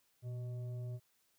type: tone with frequency modulation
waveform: sine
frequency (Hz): 120.1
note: B2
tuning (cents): -48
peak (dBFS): -39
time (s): 0.22-1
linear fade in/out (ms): 50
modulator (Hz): 499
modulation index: 0.29
effects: white hiss -75 dBFS RMS until 1.38 s